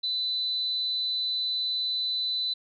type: tone with amplitude modulation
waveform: sine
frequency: 4000 Hz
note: B7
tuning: 21 cents sharp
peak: -24 dBFS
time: 0.03-2.54 s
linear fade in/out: 10 ms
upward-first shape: sine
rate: 279 Hz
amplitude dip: 40%
effects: none